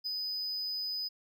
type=tone with ADSR envelope; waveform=triangle; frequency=4996 Hz; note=D#8; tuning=6 cents sharp; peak=-30 dBFS; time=0.04-1.09 s; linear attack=26 ms; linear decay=8 ms; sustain=-2 dB; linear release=19 ms; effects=none